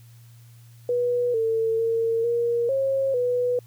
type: tone with pitch steps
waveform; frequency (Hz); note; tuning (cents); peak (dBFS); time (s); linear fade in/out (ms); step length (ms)
sine; 487.3 / 449.2 / 456 / 471.8 / 540 / 492.4; B4 / A4 / A#4 / A#4 / C#5 / B4; -23 / +36 / -38 / +21 / -45 / -5; -20; 0.89-3.59; 2; 450
effects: added 117 Hz sine -46 dBFS peak until 3.66 s + white hiss -59 dBFS RMS until 3.66 s